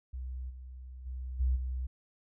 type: tone with level steps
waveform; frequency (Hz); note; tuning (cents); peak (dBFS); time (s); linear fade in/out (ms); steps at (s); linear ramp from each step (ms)
sine; 63.6; C2; -48; -36 / -43 / -36 / -25 / -32; 0.13-1.87; 10; 0.49 / 1.05 / 1.39 / 1.55; 20
effects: none